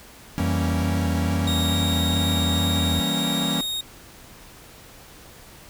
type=chord; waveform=45% pulse; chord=E diminished seventh; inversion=none; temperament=equal with one note detuned; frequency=164.81 / 194.42 / 233.1 / 277.2 Hz; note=E3 / G3 / Bb3 / Db4; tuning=0 / -14 / 0 / 0 cents; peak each=-29 dBFS; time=0.38-3.61 s; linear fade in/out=0 ms
type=tone with vibrato; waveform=triangle; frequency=87.3 Hz; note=F2; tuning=in tune; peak=-21 dBFS; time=0.4-3 s; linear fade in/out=0 ms; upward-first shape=square; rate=2.3 Hz; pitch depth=41 cents each way
type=tone; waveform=40% pulse; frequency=3729 Hz; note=A#7; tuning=in tune; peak=-24 dBFS; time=1.47-3.81 s; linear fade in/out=5 ms
effects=pink hiss -46 dBFS RMS until 5.69 s